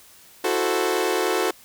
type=chord; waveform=sawtooth; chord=F# half-diminished seventh; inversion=third; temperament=equal; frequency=329.6 / 370 / 440 / 523.3 Hz; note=E4 / F#4 / A4 / C5; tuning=0 / 0 / 0 / 0 cents; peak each=-25 / -20 / -21 / -25 dBFS; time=0.44-1.51 s; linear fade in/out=5 ms; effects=white hiss -50 dBFS RMS until 1.64 s